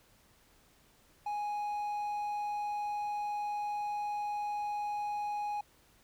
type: tone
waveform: triangle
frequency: 830 Hz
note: G#5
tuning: 1 cent flat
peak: -31 dBFS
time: 1.26-5.61 s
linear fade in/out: 5 ms
effects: pink hiss -65 dBFS RMS until 6.03 s